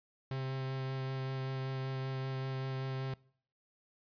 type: tone with vibrato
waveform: 45% pulse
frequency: 132.5 Hz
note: C3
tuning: 22 cents sharp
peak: -35 dBFS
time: 0.31-3.14 s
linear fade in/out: 2 ms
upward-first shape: sine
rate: 5.2 Hz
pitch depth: 10 cents each way
effects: noise-tail reverb RT60 0.6 s tail -24 dB re dry + resampled to 11025 Hz